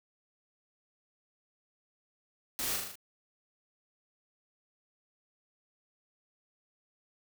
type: noise with echo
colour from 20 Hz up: white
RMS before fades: -35 dBFS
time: 2.59-2.76 s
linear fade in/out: 0 ms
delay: 39 ms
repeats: 5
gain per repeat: -3 dB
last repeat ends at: 2.955 s
effects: none